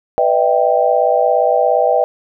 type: chord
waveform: sine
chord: E minor seventh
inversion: second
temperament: equal with one note detuned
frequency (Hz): 493.9 / 602.1 / 659.3 / 784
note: B4 / D5 / E5 / G5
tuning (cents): 0 / +43 / 0 / 0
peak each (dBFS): -16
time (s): 0.18-2.04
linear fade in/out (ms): 0
effects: none